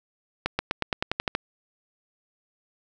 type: accelerating click train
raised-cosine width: 0.3 ms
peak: -8 dBFS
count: 10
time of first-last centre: 0.46-1.351 s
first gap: 130 ms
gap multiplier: 0.93
effects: none